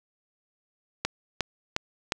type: click train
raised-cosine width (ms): 0.2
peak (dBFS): -8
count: 4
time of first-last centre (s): 1.05-2.121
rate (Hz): 2.8
effects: none